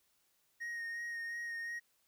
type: tone with vibrato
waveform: triangle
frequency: 1864.7 Hz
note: A#6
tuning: in tune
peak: -37 dBFS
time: 0.6-1.8 s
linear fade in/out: 20 ms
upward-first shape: sine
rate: 2.8 Hz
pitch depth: 18 cents each way
effects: white hiss -75 dBFS RMS until 2.07 s